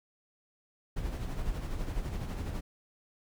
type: noise with tremolo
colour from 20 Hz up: brown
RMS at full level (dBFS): -33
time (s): 0.96-2.61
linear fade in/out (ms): 10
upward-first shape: sine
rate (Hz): 12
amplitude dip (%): 45
effects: none